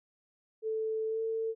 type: tone with pitch glide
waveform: sine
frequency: 440 to 447.7 Hz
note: A4 to A4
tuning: 0 to +30 cents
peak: -30 dBFS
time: 0.62-1.55 s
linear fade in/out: 50 ms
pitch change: +30 cents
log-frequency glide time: 1.07-1.21 s
effects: none

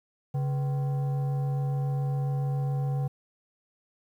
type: tone with frequency modulation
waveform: sine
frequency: 138.59 Hz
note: C#3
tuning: in tune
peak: -23 dBFS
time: 0.34-3.08 s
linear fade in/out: 10 ms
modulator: 630 Hz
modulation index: 0.31
effects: tanh soft clip ceiling -24 dBFS + 10-bit

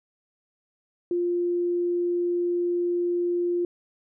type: tone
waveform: sine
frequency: 350 Hz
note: F4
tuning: 4 cents sharp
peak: -22 dBFS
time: 1.11-3.65 s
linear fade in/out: 2 ms
effects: none

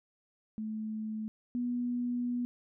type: tone pair in turn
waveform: sine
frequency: 217.2 / 243.8 Hz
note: A3 / B3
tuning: -22 / -22 cents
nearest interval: major second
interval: 200 cents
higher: second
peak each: -34 / -30 dBFS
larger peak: second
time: 0.58-1.28 / 1.55-2.45 s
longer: second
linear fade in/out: 0 ms
effects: none

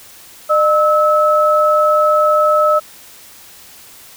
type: tone pair together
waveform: sine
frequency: 607 / 1297.4 Hz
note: D#5 / E6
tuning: -43 / -28 cents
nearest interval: octave + minor second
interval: 1315 cents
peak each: -12 dBFS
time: 0.49-2.8 s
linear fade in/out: 20 ms
effects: white hiss -40 dBFS RMS until 4.16 s

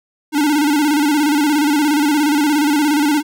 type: tone with vibrato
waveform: square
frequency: 295.6 Hz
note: D4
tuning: 11 cents sharp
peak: -13 dBFS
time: 0.32-3.23 s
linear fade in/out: 50 ms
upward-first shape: square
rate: 17 Hz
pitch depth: 68 cents each way
effects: none

